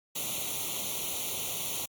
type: noise with comb filter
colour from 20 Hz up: white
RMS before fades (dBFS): -34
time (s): 0.15-1.86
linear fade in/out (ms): 10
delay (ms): 0.3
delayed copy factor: +0.95
effects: high-pass 80 Hz 12 dB/octave + Opus 48 kbps